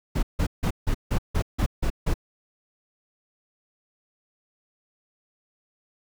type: noise bursts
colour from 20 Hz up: brown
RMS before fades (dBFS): -22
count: 9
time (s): 0.15-2.141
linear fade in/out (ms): 10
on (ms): 79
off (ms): 160
effects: none